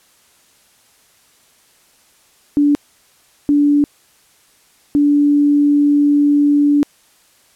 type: tone bursts at uneven times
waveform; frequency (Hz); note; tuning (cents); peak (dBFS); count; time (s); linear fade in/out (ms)
sine; 290; D4; -22; -9; 3; 2.57-2.75 / 3.49-3.84 / 4.95-6.83; 0
effects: white hiss -53 dBFS RMS until 7.55 s + low-pass 12000 Hz 12 dB/octave